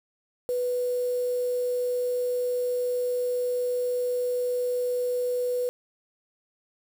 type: tone with quantisation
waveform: sine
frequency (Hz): 493.9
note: B4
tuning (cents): 0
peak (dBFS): -24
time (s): 0.49-5.69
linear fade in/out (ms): 0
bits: 7
effects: none